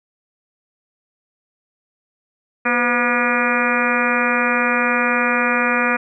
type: harmonic tone with a mistuned harmonic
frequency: 241 Hz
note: B3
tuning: 42 cents flat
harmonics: 1 / 2 / 3 / 4 / 5 / 6 / 7 / 8 / 9 / 10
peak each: -23 / -24 / -28 / -27 / -23 / -22 / -25 / -25 / -28 / -23 dBFS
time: 2.65-5.97 s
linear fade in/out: 10 ms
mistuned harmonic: 2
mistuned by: +71 cents
effects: none